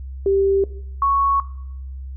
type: tone pair in turn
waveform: sine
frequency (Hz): 392 / 1108.7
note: G4 / C#6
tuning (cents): 0 / 0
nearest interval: octave + tritone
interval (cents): 1800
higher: second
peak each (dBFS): -14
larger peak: neither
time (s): 0.26-0.64 / 1.02-1.4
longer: neither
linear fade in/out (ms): 2
effects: noise-tail reverb RT60 0.7 s tail -18 dB re dry + added 66 Hz sine -29 dBFS peak until 2.16 s